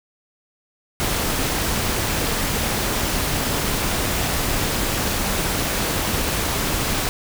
pink noise with amplitude modulation, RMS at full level -20 dBFS, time 1-7.09 s, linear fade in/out 0 ms, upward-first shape sine, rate 244 Hz, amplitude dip 45%, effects none

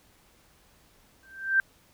sine tone with exponential growth, 1568 Hz, G6, in tune, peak -16 dBFS, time 1.23-1.6 s, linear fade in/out 1 ms, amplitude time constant 79 ms, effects pink hiss -61 dBFS RMS until 1.93 s

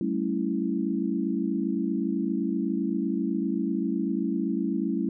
sine chord, A dominant seventh, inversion third, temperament equal with one note detuned, 192.19 / 220 / 277.2 / 329.6 Hz, G3 / A3 / C#4 / E4, -34 / 0 / 0 / 0 cents, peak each -30 dBFS, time 0.01-5.09 s, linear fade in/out 2 ms, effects none

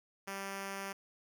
5% pulse tone, 196 Hz, G3, in tune, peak -28 dBFS, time 0.27-0.93 s, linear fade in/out 10 ms, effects none

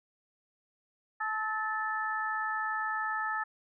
sine tone cluster, 868 / 1295 / 1755 Hz, A5 / E6 / A6, -24 / -31 / -5 cents, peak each -36 / -34 / -34 dBFS, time 1.2-3.44 s, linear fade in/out 10 ms, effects none

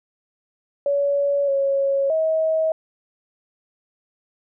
sine tone with pitch steps, 566 / 551 / 638 Hz, C#5 / C#5 / D#5, +36 / -11 / +43 cents, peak -17 dBFS, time 0.86-2.72 s, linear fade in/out 2 ms, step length 620 ms, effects none

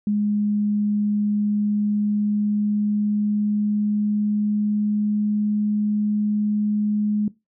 sine tone with pitch glide, 207.7 to 209.5 Hz, G#3 to G#3, 0 to +15 cents, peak -18 dBFS, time 0.07-7.28 s, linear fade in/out 2 ms, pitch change +15 cents, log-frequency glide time 1.3-5.53 s, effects noise-tail reverb RT60 0.2 s tail -19 dB re dry

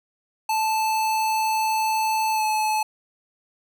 square tone with pitch glide, 876 to 862.4 Hz, A5 to A5, -8 to -35 cents, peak -21 dBFS, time 0.49-2.83 s, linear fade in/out 5 ms, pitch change -27 cents, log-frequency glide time 2.33-2.43 s, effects none

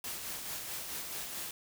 white noise with tremolo, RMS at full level -39 dBFS, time 0.04-1.51 s, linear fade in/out 2 ms, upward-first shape sine, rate 4.6 Hz, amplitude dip 35%, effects none

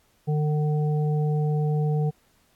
harmonic tone, 150.7 Hz, D3, 45 cents sharp, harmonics 1 / 3 / 5, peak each -21 / -31 / -36 dBFS, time 0.27-2.11 s, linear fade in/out 20 ms, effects pink hiss -64 dBFS RMS until 2.55 s + AAC 64 kbps

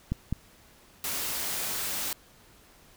clicks, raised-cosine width 5 ms, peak -15 dBFS, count 2, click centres 0.12 / 0.326 s
white noise, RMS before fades -32 dBFS, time 1.04-2.13 s, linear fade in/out 2 ms
effects pink hiss -57 dBFS RMS until 2.96 s

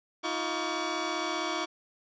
15% pulse tone cluster, 317.1 / 352.4 / 1136 Hz, D#4 / F4 / C#6, +33 / +16 / +42 cents, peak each -28 dBFS, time 0.23-1.66 s, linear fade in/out 20 ms, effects resampled to 16000 Hz

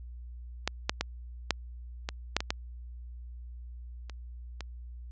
clicks, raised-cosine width 0.2 ms, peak -10 / -8 / -11 / -7 / -15 / -7 / -15 / -11 / -26 / -21 dBFS, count 10, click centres 0.676 / 0.895 / 1.01 / 1.507 / 2.089 / 2.366 / 2.405 / 2.505 / 4.097 / 4.607 s, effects added 60 Hz sine -41 dBFS peak until 5.11 s + resampled to 16000 Hz

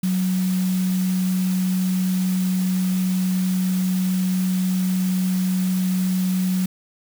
sine tone in noise, 185 Hz, F#3, in tune, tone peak -18 dBFS, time 0.03-6.66 s, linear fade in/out 5 ms, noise white, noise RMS -35 dBFS, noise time 0.03-6.66 s, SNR +14 dB, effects none

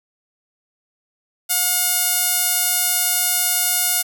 sawtooth tone with band-pass filter, 718 Hz, F5, 48 cents sharp, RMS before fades -19 dBFS, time 1.49-4.03 s, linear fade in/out 20 ms, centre 12000 Hz, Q 1.3, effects none

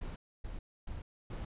brown noise bursts, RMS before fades -41 dBFS, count 4, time 0.01-1.45 s, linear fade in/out 5 ms, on 150 ms, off 280 ms, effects resampled to 8000 Hz

